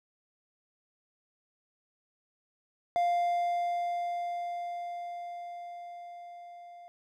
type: tone with level ramp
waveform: triangle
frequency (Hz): 698.5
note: F5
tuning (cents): 0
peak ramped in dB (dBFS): -22 to -45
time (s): 2.96-6.88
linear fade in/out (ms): 0
effects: none